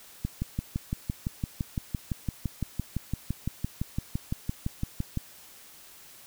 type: click train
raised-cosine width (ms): 5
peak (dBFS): -16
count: 30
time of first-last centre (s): 0.25-5.174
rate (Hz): 5.89
effects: white hiss -51 dBFS RMS until 6.26 s